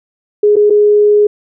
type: tone with dropouts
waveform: sine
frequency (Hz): 416.4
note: G#4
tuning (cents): +5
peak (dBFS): -5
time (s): 0.43-1.27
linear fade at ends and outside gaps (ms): 5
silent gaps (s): 0.558-0.565 / 0.699-0.704
effects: none